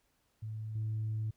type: tone with level steps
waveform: sine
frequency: 109.1 Hz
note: A2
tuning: 14 cents flat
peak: -37 / -31 dBFS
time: 0.42-1.31 s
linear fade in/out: 10 ms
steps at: 0.75 s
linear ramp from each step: 5 ms
effects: tanh soft clip ceiling -29 dBFS + pink hiss -75 dBFS RMS until 1.36 s